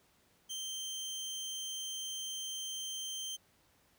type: tone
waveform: 25% pulse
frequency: 3136 Hz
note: G7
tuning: in tune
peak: -35 dBFS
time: 0.49-3.37 s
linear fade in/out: 20 ms
effects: pink hiss -69 dBFS RMS until 3.98 s + high-pass 60 Hz 12 dB/octave